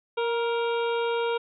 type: harmonic tone with a mistuned harmonic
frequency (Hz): 466.2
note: A#4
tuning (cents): 0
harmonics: 1 / 2 / 3 / 5 / 6 / 7 / 8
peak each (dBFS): -25 / -31 / -35 / -39 / -41 / -42 / -43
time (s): 0.17-1.38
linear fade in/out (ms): 10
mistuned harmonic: 2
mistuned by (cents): +26
effects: none